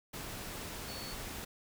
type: tone in noise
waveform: sine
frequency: 4435 Hz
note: C#8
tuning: in tune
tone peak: -46 dBFS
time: 0.88-1.14 s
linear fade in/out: 10 ms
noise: pink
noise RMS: -43 dBFS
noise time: 0.13-1.45 s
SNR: -6 dB
effects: none